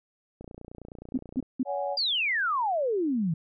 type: click train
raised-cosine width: 2 ms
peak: -29 dBFS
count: 31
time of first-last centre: 0.41-1.427 s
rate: 29.5 Hz
type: tone bursts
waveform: sine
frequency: 257.6 Hz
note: C4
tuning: 27 cents flat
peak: -23 dBFS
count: 3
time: 1.14-1.631 s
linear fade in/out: 5 ms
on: 37 ms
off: 190 ms
type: chord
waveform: sine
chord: C# suspended fourth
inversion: none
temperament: equal with one note detuned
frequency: 565.4 / 740 / 830.6 Hz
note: C#5 / F#5 / G#5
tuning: +34 / 0 / 0 cents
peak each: -30 / -33 / -34 dBFS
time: 1.65-1.98 s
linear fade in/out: 50 ms
type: exponential sweep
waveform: sine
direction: down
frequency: 4891 to 153.1 Hz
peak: -24 dBFS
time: 1.97-3.34 s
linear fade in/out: 5 ms
effects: none